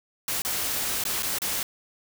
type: noise with dropouts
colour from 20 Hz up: white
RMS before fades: -28 dBFS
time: 0.28-1.63 s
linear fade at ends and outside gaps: 2 ms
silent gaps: 0.42-0.449 / 1.039-1.051 / 1.224-1.23 / 1.386-1.418 s
effects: none

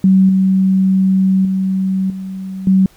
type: tone with level steps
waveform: sine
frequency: 190 Hz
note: F#3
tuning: 46 cents sharp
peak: -6 / -9 / -13 / -22 / -7 dBFS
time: 0.04-2.86 s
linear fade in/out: 2 ms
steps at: 0.29 / 1.45 / 2.1 / 2.67 s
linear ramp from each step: 2 ms
effects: pink hiss -49 dBFS RMS until 2.96 s

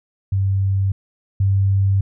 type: tone pair in turn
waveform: sine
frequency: 97.2 / 97.74 Hz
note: G2 / G2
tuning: -14 / -5 cents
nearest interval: unison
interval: 9 cents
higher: second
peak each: -15 / -13 dBFS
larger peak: second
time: 0.32-0.92 / 1.4-2.01 s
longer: second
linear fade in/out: 5 ms
effects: none

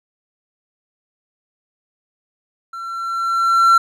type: tone with level ramp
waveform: triangle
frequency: 1355 Hz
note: E6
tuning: 47 cents sharp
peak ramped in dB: -26 to -5 dBFS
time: 2.73-3.78 s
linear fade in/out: 5 ms
effects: none

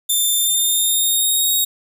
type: tone with pitch glide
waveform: 5% pulse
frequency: 3575 to 3768 Hz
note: A7 to A#7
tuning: +27 to +18 cents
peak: -8 dBFS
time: 0.09-1.65 s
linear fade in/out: 10 ms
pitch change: +91 cents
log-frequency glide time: 0.37-1.51 s
effects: none

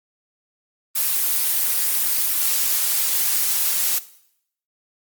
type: noise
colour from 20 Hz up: blue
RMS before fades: -20 dBFS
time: 0.95-3.99 s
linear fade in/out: 10 ms
effects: noise-tail reverb RT60 0.7 s tail -17 dB re dry + Opus 24 kbps

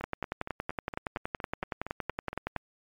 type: two click trains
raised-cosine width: 0.5 ms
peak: -22 / -16 dBFS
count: 12 / 28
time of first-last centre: 0.01-2.562 / 0.04-2.563 s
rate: 4.31 / 10.7 Hz
effects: MP3 96 kbps

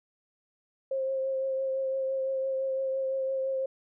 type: tone with vibrato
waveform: sine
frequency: 532 Hz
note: C5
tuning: 29 cents sharp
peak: -27 dBFS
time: 0.91-3.66 s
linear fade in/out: 5 ms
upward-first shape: triangle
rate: 5.9 Hz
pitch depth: 20 cents each way
effects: none

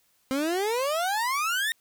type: exponential sweep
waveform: 30% pulse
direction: up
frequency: 258.5 to 1866 Hz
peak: -22 dBFS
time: 0.31-1.72 s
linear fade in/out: 0 ms
effects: white hiss -67 dBFS RMS until 1.8 s

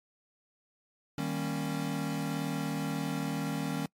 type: chord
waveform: square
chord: Eb dominant seventh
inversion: none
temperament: equal with one note detuned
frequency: 155.56 / 196 / 233.1 / 275.1 Hz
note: Eb3 / G3 / Bb3 / Db4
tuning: 0 / 0 / 0 / -13 cents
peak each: -36 / -39 / -40 / -36 dBFS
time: 1.18-3.86 s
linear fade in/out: 2 ms
effects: noise-tail reverb RT60 0.1 s tail -25 dB re dry + MP3 64 kbps

